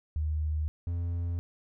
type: tone pair in turn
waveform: sine / triangle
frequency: 76.8 / 86.2 Hz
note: D#2 / F2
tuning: -22 / -22 cents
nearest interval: major second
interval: 200 cents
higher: second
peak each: -27 dBFS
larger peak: neither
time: 0.16-0.68 / 0.87-1.39 s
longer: neither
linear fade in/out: 0 ms
effects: none